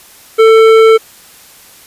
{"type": "tone with hard clipping", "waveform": "sine", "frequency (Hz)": 445.1, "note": "A4", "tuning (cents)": 20, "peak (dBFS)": -4, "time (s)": [0.38, 0.98], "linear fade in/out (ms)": 20, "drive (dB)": 12, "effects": ["white hiss -39 dBFS RMS until 1.86 s", "resampled to 32000 Hz"]}